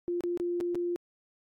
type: tone with dropouts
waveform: sine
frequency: 349.2 Hz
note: F4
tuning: in tune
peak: -28 dBFS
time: 0.08-0.96 s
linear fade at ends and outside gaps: 0 ms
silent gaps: 0.207-0.237 / 0.374-0.399 / 0.603-0.609 / 0.747-0.754 s
effects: AAC 48 kbps